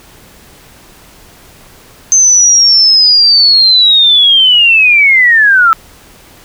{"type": "linear sweep", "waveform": "sine", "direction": "down", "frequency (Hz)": [6272, 1301], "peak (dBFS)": -3, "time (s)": [2.12, 5.73], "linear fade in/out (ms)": 0, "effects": ["pink hiss -39 dBFS RMS until 6.44 s"]}